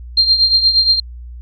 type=tone with tremolo; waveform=sine; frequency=4186 Hz; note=C8; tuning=in tune; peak=-6 dBFS; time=0.17-1 s; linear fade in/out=5 ms; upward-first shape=triangle; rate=8.5 Hz; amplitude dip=75%; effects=added 60 Hz sine -29 dBFS peak until 1.41 s